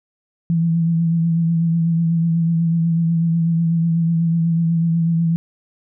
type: tone with vibrato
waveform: sine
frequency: 166.2 Hz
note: E3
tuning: 15 cents sharp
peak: -14 dBFS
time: 0.5-5.36 s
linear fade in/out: 0 ms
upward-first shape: triangle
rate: 8.1 Hz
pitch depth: 35 cents each way
effects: none